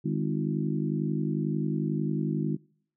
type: harmonic tone with a mistuned harmonic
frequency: 51.1 Hz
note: G#1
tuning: 27 cents flat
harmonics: 3 / 4 / 5 / 6 / 7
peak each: -29 / -31 / -35 / -34 / -37 dBFS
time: 0.04-2.57 s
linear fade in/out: 20 ms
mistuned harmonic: 6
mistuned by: +51 cents
effects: noise-tail reverb RT60 0.6 s tail -24 dB re dry